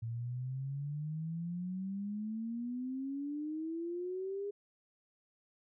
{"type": "exponential sweep", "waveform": "sine", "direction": "up", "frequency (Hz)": [113.1, 410.2], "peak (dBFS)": -36, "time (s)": [0.02, 4.51], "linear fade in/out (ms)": 10, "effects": []}